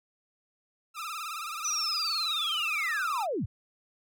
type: tone with vibrato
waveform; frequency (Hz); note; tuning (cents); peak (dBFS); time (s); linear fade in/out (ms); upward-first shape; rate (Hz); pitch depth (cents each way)
sawtooth; 1270; D#6; +35; -31; 0.94-3.27; 50; sine; 19; 110
type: linear sweep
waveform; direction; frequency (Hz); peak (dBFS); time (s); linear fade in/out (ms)
sine; down; 6010 to 61.74; -28; 1.64-3.46; 10
effects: none